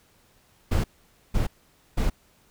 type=noise bursts; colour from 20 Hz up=brown; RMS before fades=-22 dBFS; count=3; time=0.71-2.1 s; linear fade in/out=10 ms; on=130 ms; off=500 ms; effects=pink hiss -61 dBFS RMS until 2.5 s